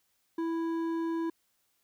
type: tone with hard clipping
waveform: sine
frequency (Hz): 330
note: E4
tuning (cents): +2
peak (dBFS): -31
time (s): 0.38-1.3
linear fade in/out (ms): 5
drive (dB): 8
effects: white hiss -74 dBFS RMS until 1.83 s